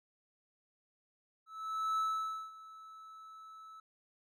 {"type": "tone with ADSR envelope", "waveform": "triangle", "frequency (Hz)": 1306, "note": "E6", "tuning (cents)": -17, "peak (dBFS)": -28, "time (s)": [1.46, 3.8], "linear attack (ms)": 520, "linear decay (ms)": 530, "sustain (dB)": -20, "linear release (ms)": 4, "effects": []}